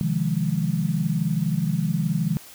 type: chord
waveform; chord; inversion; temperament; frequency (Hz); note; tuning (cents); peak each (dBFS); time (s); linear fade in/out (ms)
sine; F minor seventh; second; equal; 130.81 / 155.56 / 174.61 / 207.7; C3 / Eb3 / F3 / Ab3; 0 / 0 / 0 / 0; -30 / -24 / -25 / -28; 0.01-2.37; 0
effects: white hiss -45 dBFS RMS until 2.54 s